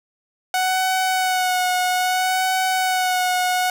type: tone with vibrato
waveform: sawtooth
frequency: 740 Hz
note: F#5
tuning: in tune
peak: -14 dBFS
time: 0.54-3.7 s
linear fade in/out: 2 ms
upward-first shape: sine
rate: 0.61 Hz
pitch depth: 25 cents each way
effects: none